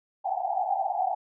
pink band-pass noise, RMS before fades -28 dBFS, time 0.24-1.15 s, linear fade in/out 10 ms, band 710 to 810 Hz, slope 96 dB/octave, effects none

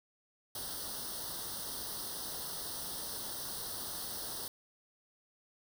white noise with comb filter, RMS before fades -41 dBFS, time 0.55-4.48 s, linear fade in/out 2 ms, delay 0.21 ms, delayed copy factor +0.95, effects none

